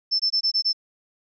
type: tone bursts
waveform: sine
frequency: 5300 Hz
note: E8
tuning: 9 cents sharp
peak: -18 dBFS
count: 6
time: 0.11-0.731 s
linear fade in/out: 20 ms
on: 86 ms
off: 21 ms
effects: none